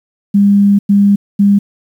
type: tone bursts at uneven times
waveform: sine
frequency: 201.3 Hz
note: G3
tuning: 46 cents sharp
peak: -5 dBFS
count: 3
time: 0.34-0.79 / 0.89-1.16 / 1.39-1.59 s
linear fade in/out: 10 ms
effects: 7-bit